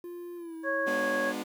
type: tone with pitch glide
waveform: triangle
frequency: 349.2 to 323.9 Hz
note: F4 to E4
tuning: 0 to -30 cents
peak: -36 dBFS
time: 0.04-0.87 s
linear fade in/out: 2 ms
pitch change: -130 cents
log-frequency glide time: 0.36-0.56 s
type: harmonic tone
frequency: 551 Hz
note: C#5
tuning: 11 cents flat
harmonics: 1 / 2 / 3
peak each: -30 / -36 / -30 dBFS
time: 0.63-1.34 s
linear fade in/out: 50 ms
type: chord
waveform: sawtooth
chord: G# diminished seventh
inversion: none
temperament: just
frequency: 207.7 / 249.2 / 299 / 358.8 Hz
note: G#3 / B3 / D4 / F4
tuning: 0 / +16 / +31 / +47 cents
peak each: -36 / -33 / -33 / -37 dBFS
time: 0.86-1.44 s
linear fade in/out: 20 ms
effects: 10-bit